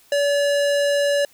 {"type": "tone with low-pass filter", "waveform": "square", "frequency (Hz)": 572, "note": "D5", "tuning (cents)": -46, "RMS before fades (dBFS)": -19, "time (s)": [0.12, 1.25], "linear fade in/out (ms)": 2, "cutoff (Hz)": 9500, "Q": 0.73, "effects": ["white hiss -54 dBFS RMS until 1.33 s"]}